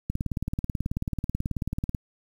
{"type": "click train", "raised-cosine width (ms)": 5, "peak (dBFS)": -15, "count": 35, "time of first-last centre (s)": [0.1, 1.948], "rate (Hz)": 18.4, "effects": ["8-bit"]}